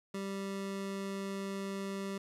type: tone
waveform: 25% pulse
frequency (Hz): 196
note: G3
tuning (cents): 0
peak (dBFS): -33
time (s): 0.14-2.18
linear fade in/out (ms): 5
effects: low-pass 11000 Hz 12 dB/octave + 11-bit